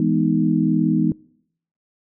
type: chord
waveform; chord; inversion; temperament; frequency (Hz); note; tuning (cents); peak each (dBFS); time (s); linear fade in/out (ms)
sine; E major seventh; none; equal; 164.81 / 207.7 / 246.9 / 311.1; E3 / G#3 / B3 / D#4; 0 / 0 / 0 / 0; -21; 0-1.12; 2
effects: noise-tail reverb RT60 0.7 s tail -24 dB re dry